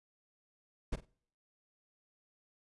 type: noise with echo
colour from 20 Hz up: brown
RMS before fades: -34 dBFS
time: 0.92-0.96 s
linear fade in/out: 10 ms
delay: 48 ms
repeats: 2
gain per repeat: -14 dB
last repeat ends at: 1.056 s
effects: noise-tail reverb RT60 0.6 s tail -26 dB re dry + resampled to 24000 Hz